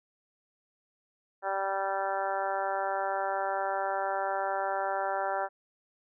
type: harmonic tone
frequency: 194.6 Hz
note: G3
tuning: 12 cents flat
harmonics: 2 / 3 / 4 / 5 / 6 / 7 / 8 / 9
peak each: -40 / -34 / -32 / -37 / -45 / -37 / -41 / -43 dBFS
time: 1.42-5.49 s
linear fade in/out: 50 ms
effects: none